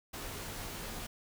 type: noise with comb filter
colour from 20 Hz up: pink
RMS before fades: -42 dBFS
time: 0.13-1.07 s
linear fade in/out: 10 ms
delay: 16 ms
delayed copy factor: -0.55
effects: none